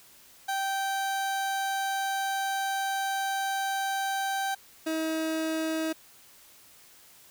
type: tone pair in turn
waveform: 30% pulse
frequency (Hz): 780 / 319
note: G5 / D#4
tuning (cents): -9 / +43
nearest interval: octave + minor third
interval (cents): 1548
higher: first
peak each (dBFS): -25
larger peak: neither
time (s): 0.48-4.55 / 4.86-5.93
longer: first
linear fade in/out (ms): 10
effects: white hiss -55 dBFS RMS until 7.3 s